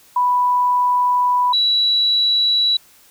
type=tone pair in turn; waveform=sine; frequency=987.8 / 3923 Hz; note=B5 / B7; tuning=0 / -12 cents; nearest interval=2 octaves; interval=2388 cents; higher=second; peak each=-13 dBFS; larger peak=neither; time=0.16-1.53 / 1.53-2.77 s; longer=first; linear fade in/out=5 ms; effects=white hiss -50 dBFS RMS until 3.1 s

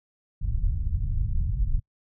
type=low-pass noise; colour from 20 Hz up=pink; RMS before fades=-25 dBFS; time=0.41-1.8 s; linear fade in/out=10 ms; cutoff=110 Hz; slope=24 dB/octave; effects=noise-tail reverb RT60 0.1 s tail -25 dB re dry

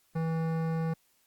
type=tone with hard clipping; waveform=sine; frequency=162.6 Hz; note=E3; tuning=23 cents flat; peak=-30 dBFS; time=0.15-0.94 s; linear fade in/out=10 ms; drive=16 dB; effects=white hiss -69 dBFS RMS until 1.26 s + Opus 48 kbps

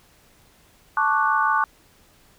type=chord; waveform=sine; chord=D major seventh; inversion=second; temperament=equal; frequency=880 / 1108.7 / 1174.7 / 1480 Hz; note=A5 / C#6 / D6 / F#6; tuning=0 / 0 / 0 / 0 cents; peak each=-23 dBFS; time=0.97-1.64 s; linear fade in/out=2 ms; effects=pink hiss -56 dBFS RMS until 2.38 s

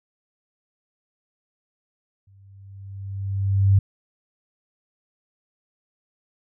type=tone with exponential growth; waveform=sine; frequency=98 Hz; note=G2; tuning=in tune; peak=-11 dBFS; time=2.27-3.79 s; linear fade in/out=5 ms; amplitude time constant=330 ms; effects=none

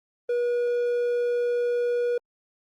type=tone; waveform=triangle; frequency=482.6 Hz; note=B4; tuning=40 cents flat; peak=-20 dBFS; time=0.29-2.18 s; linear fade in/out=5 ms; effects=Opus 24 kbps

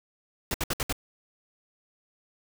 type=noise bursts; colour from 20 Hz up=pink; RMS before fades=-28 dBFS; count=5; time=0.51-0.926 s; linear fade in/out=2 ms; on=32 ms; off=64 ms; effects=none

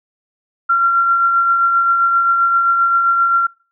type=tone with tremolo; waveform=sine; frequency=1372 Hz; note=F6; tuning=31 cents flat; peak=-9 dBFS; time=0.69-3.47 s; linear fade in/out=10 ms; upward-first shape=triangle; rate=7.6 Hz; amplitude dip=40%; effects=noise-tail reverb RT60 0.4 s tail -26 dB re dry

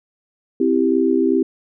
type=chord; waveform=sine; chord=C major; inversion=none; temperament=equal; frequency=261.6 / 329.6 / 392 Hz; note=C4 / E4 / G4; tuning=0 / 0 / 0 cents; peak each=-18 dBFS; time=0.6-1.43 s; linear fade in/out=5 ms; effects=none

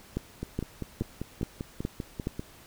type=two click trains; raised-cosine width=3 ms; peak=-16 / -20 dBFS; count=6 / 11; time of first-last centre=0.17-2.271 / 0.43-2.395 s; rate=2.38 / 5.09 Hz; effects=pink hiss -53 dBFS RMS until 2.66 s

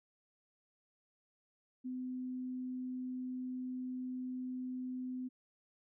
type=tone; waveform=sine; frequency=254.2 Hz; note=C4; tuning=50 cents flat; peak=-38 dBFS; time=1.84-5.29 s; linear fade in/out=20 ms; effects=none

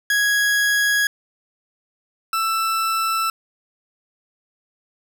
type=tone pair in turn; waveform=40% pulse; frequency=1661.2 / 1328 Hz; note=G#6 / E6; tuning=0 / +12 cents; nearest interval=major third; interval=388 cents; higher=first; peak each=-15 / -18 dBFS; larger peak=first; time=0.1-1.07 / 2.33-3.3 s; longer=neither; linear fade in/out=2 ms; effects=none

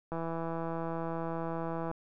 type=click train; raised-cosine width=1 ms; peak=-23 dBFS; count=297; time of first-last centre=0.12-1.914 s; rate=165 Hz; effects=none

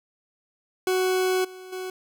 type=tone with level steps; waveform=40% pulse; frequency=371.5 Hz; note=F#4; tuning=7 cents sharp; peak=-20 / -39 / -30 dBFS; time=0.87-1.9 s; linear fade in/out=2 ms; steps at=1.44 / 1.72 s; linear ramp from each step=10 ms; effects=none

